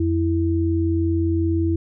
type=tone pair together; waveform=sine; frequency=87.31 / 329.6 Hz; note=F2 / E4; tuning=0 / 0 cents; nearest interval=octave + major seventh; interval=2300 cents; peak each=-20 dBFS; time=0-1.76 s; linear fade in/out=5 ms; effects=none